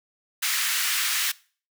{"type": "high-pass noise", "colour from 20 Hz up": "pink", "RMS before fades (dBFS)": -25, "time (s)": [0.42, 1.32], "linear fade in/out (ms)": 10, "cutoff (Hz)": 1500, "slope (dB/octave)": 24, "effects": ["noise-tail reverb RT60 0.4 s tail -21 dB re dry"]}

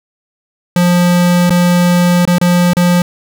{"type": "tone with dropouts", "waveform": "square", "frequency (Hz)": 176.4, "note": "F3", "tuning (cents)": 18, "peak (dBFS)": -8, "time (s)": [0.76, 3.02], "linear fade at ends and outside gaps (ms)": 2, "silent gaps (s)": [[1.496, 1.505], [2.253, 2.275], [2.384, 2.413], [2.734, 2.768]], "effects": []}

